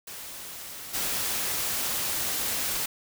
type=noise with level steps; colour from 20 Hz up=white; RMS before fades=-40 / -29 dBFS; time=0.07-2.86 s; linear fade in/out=5 ms; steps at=0.93 s; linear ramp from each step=20 ms; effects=none